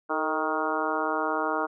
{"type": "harmonic tone with a mistuned harmonic", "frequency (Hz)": 156.9, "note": "D#3", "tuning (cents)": 15, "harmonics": [2, 3, 4, 5, 6, 7, 8, 9], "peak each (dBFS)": [-33, -33, -33, -33, -33, -33, -33, -33], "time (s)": [0.09, 1.67], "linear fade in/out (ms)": 20, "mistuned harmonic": 3, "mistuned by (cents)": -58, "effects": []}